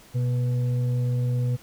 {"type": "tone with frequency modulation", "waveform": "sine", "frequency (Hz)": 124.3, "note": "B2", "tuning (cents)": 12, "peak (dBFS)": -21, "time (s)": [0.14, 1.57], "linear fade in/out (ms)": 20, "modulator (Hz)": 366, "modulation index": 0.3, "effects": ["pink hiss -51 dBFS RMS until 1.62 s"]}